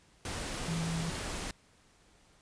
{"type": "tone in noise", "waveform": "sine", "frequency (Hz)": 164.81, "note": "E3", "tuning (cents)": 0, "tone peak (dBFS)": -32, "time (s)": [0.68, 1.1], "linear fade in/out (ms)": 2, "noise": "pink", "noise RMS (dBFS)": -38, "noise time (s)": [0.25, 1.51], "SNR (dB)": 3, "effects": ["pink hiss -64 dBFS RMS until 2.41 s", "resampled to 22050 Hz"]}